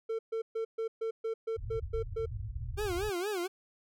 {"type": "tone bursts", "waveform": "triangle", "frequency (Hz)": 449.9, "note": "A4", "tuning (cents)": 39, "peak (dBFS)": -29, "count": 10, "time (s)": [0.09, 2.26], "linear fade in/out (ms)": 10, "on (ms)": 100, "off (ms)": 130}
{"type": "low-pass noise", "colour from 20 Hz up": "white", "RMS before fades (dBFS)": -39, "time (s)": [1.56, 3.1], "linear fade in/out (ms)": 10, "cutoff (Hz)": 120, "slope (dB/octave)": 96}
{"type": "tone with vibrato", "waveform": "40% pulse", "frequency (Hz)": 384, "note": "G4", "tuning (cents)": -36, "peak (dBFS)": -31, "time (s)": [2.77, 3.48], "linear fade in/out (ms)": 20, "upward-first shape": "sine", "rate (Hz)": 4.3, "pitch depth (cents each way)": 190}
{"effects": []}